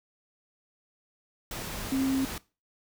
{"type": "tone in noise", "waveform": "sine", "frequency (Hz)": 266.9, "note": "C4", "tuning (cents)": 35, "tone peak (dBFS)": -24, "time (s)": [1.92, 2.25], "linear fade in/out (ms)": 2, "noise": "pink", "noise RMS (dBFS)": -37, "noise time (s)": [1.51, 2.38], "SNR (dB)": 10, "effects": ["noise-tail reverb RT60 0.3 s tail -20 dB re dry"]}